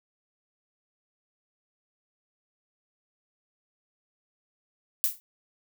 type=noise with exponential decay; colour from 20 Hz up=violet; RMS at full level=-20 dBFS; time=5.04-5.2 s; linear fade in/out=0 ms; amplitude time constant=34 ms; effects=none